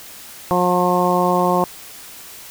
harmonic tone, 179.1 Hz, F3, 44 cents sharp, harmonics 1 / 2 / 3 / 4 / 5 / 6, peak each -21 / -21 / -21 / -21 / -21 / -21 dBFS, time 0.51-1.64 s, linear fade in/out 0 ms, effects white hiss -38 dBFS RMS until 2.5 s

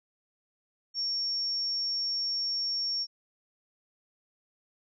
sine tone, 5500 Hz, F8, 27 cents flat, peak -28 dBFS, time 0.94-3.07 s, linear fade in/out 50 ms, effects none

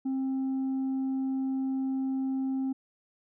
sine tone with tanh clipping, 265.5 Hz, C4, 25 cents sharp, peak -28 dBFS, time 0.05-2.73 s, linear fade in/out 10 ms, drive 2 dB, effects none

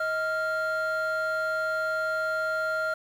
triangle tone pair together, 633 / 1392.6 Hz, D#5 / F6, +30 / -5 cents, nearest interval octave + major second, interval 1365 cents, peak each -27 / -25 dBFS, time 0-2.94 s, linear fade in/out 5 ms, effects tanh soft clip ceiling -18 dBFS + 9-bit

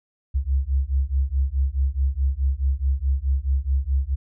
sine beating tone pair, 65.41 / 70.11 Hz, C2 / C#2, 0 / +20 cents, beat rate 4.7 Hz, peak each -22 dBFS, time 0.34-4.16 s, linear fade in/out 20 ms, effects none

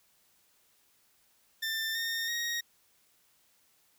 20% pulse tone with pitch steps, 1786 / 1830.9 / 1877 Hz, A6 / A#6 / A#6, +25 / -32 / +11 cents, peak -26 dBFS, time 1.62-2.61 s, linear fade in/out 10 ms, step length 330 ms, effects white hiss -68 dBFS RMS until 3.98 s

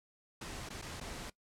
pink noise with dropouts, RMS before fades -44 dBFS, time 0.41-1.3 s, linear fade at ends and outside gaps 5 ms, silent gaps 0.69-0.702 / 0.816-0.822 / 1.001-1.01 s, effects noise-tail reverb RT60 0.1 s tail -20 dB re dry + low-pass 9000 Hz 12 dB/octave

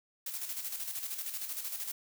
blue noise with tremolo, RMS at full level -37 dBFS, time 0.26-1.92 s, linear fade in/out 5 ms, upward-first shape square, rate 13 Hz, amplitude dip 50%, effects none

